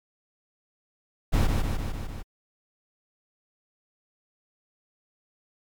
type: noise with echo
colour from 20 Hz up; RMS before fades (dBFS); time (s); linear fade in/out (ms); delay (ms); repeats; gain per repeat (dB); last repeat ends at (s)
brown; -20; 1.32-1.48; 20; 150; 5; -3; 2.23
effects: MP3 96 kbps